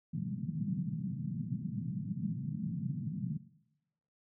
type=band-pass noise; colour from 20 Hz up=white; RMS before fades=-37 dBFS; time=0.13-3.38 s; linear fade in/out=10 ms; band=120 to 210 Hz; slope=48 dB/octave; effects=noise-tail reverb RT60 0.9 s tail -18 dB re dry